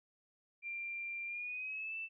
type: tone with pitch glide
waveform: sine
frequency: 2376 to 2652 Hz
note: D7 to E7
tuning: +20 to +10 cents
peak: -39 dBFS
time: 0.62-2.09 s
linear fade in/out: 50 ms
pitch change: +190 cents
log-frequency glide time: 1.26-1.96 s
effects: none